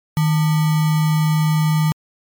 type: tone with sample-and-hold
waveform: sine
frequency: 155.56 Hz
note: D#3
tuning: in tune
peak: -13 dBFS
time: 0.17-1.92 s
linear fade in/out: 0 ms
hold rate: 1050 Hz
effects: MP3 96 kbps